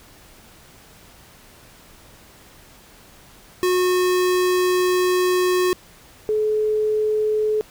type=tone pair in turn; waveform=square / sine; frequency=363.8 / 428.7 Hz; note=F#4 / A4; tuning=-29 / -45 cents; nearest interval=minor third; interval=284 cents; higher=second; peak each=-17 / -17 dBFS; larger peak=neither; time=3.63-5.73 / 6.29-7.61 s; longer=first; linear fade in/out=0 ms; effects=pink hiss -48 dBFS RMS until 7.7 s